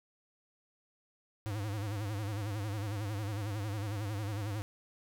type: tone with vibrato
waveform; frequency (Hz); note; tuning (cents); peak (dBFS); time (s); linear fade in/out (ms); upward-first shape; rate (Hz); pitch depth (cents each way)
square; 103.83; G#2; 0; -35; 1.46-4.62; 0; sine; 11; 110
effects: none